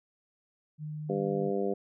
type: tone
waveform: sine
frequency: 152.3 Hz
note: D#3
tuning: 37 cents flat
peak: -35 dBFS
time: 0.78-1.52 s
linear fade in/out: 50 ms
type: harmonic tone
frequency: 99.3 Hz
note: G2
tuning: 23 cents sharp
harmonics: 2 / 3 / 4 / 5 / 6 / 7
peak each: -34 / -38 / -31 / -34 / -41 / -39 dBFS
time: 1.09-1.74 s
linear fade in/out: 10 ms
effects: none